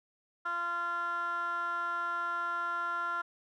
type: tone with band-pass filter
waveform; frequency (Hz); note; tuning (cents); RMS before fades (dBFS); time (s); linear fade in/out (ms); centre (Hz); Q
15% pulse; 345; F4; -21; -34; 0.45-3.22; 10; 1300; 7
effects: none